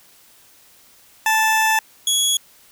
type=tone pair in turn; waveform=20% pulse; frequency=878 / 3349 Hz; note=A5 / G#7; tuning=-4 / +14 cents; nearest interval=octave + major seventh; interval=2318 cents; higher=second; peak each=-10 dBFS; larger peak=neither; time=1.26-1.79 / 2.07-2.37 s; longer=first; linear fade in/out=2 ms; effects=white hiss -51 dBFS RMS until 2.71 s